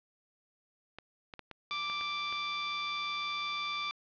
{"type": "clicks", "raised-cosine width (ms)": 0.3, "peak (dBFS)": -28, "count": 7, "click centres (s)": [0.986, 1.338, 1.393, 1.513, 1.899, 2.011, 2.326]}
{"type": "tone", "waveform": "15% pulse", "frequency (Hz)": 1174.7, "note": "D6", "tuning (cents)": 0, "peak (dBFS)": -27, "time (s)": [1.71, 3.91], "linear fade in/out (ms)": 0}
{"effects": ["resampled to 11025 Hz", "8-bit"]}